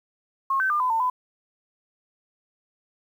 sine tone with pitch steps, 1082 / 1540 / 1201 / 1010 / 901 / 1005 Hz, C#6 / G6 / D6 / B5 / A5 / B5, -42 / -31 / +38 / +39 / +41 / +30 cents, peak -20 dBFS, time 0.5-1.1 s, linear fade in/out 5 ms, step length 100 ms, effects 9-bit

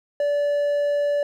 triangle tone, 579 Hz, D5, 25 cents flat, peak -17 dBFS, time 0.2-1.23 s, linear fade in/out 2 ms, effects none

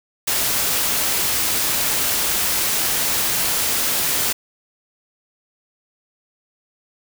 white noise, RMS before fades -20 dBFS, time 0.27-4.33 s, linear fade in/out 10 ms, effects none

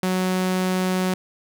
sawtooth tone, 185 Hz, F#3, in tune, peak -16 dBFS, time 0.03-1.14 s, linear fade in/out 2 ms, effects none

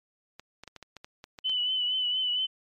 clicks, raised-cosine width 0.2 ms, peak -26 dBFS, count 10, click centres 0.396 / 0.636 / 0.677 / 0.763 / 0.827 / 0.967 / 1.045 / 1.241 / 1.388 / 1.496 s
sine tone with vibrato, 3000 Hz, F#7, 23 cents sharp, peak -25 dBFS, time 1.44-2.47 s, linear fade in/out 20 ms, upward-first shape triangle, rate 4.3 Hz, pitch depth 46 cents each way
effects MP3 64 kbps

